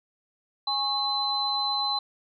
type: tone cluster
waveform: sine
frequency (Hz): 826 / 1096 / 4046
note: G#5 / C#6 / B7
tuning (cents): -10 / -20 / +41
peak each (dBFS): -30 / -33 / -26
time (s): 0.67-1.99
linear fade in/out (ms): 5
effects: none